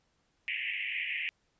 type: band-pass noise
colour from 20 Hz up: pink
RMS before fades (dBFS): -35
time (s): 0.48-1.29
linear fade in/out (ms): 0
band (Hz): 1900 to 2900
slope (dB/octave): 96
effects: pink hiss -74 dBFS RMS until 1.59 s + resampled to 16000 Hz